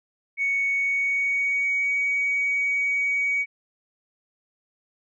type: tone with pitch glide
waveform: sine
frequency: 2224 to 2255 Hz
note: C#7 to C#7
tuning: +5 to +29 cents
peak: -20 dBFS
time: 0.37-3.46 s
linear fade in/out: 50 ms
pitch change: +24 cents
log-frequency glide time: 0.71-1.94 s
effects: tanh soft clip ceiling -16 dBFS